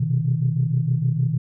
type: tone cluster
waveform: sine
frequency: 123.1 / 129.6 / 158 Hz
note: B2 / C3 / D#3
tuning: -5 / -16 / +27 cents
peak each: -22 dBFS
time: 0-1.38 s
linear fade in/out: 10 ms
effects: tanh soft clip ceiling -9 dBFS